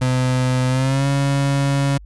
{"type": "tone with pitch glide", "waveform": "35% pulse", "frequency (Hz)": [127.7, 139.26], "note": ["C3", "C#3"], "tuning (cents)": [-42, 8], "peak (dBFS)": -14, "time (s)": [0.01, 1.98], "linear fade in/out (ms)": 10, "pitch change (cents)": 150, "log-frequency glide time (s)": [0.68, 1.07], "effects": ["added 50 Hz sine -37 dBFS peak until 2.05 s", "resampled to 24000 Hz"]}